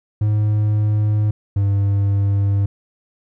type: tone pair in turn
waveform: triangle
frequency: 105.8 / 99.86 Hz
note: G#2 / G2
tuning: +33 / +33 cents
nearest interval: minor second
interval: 100 cents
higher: first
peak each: -12 dBFS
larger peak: neither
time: 0.21-1.31 / 1.56-2.66 s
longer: neither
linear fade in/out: 5 ms
effects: none